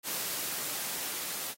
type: noise with level ramp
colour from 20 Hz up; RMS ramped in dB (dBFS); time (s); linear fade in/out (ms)
white; -34 to -37; 0.03-1.55; 50
effects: high-pass 150 Hz 12 dB/octave + AAC 48 kbps